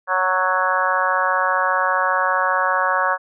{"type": "harmonic tone with a mistuned harmonic", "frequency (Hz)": 185, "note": "F#3", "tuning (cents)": 0, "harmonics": [3, 4, 5, 6, 7, 8, 9], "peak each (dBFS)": [-25, -26, -24, -21, -26, -24, -24], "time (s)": [0.07, 3.18], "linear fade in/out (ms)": 50, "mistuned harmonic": 7, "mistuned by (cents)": 17, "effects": []}